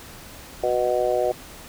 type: harmonic tone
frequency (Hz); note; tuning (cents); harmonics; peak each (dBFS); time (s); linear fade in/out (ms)
123.47; B2; 0; 3 / 4 / 5 / 6; -26 / -24 / -23 / -27; 0.63-1.32; 5
effects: pink hiss -42 dBFS RMS until 1.68 s